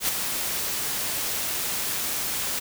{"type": "noise with ADSR envelope", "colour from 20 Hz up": "white", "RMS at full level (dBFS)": -22, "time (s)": [0, 2.6], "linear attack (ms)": 84, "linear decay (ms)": 11, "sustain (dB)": -6, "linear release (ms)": 16, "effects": []}